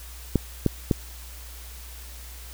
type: clicks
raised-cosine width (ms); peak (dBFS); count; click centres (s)
3; -6; 3; 0.357 / 0.663 / 0.912
effects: added 60 Hz sine -40 dBFS peak until 2.53 s + white hiss -45 dBFS RMS until 2.53 s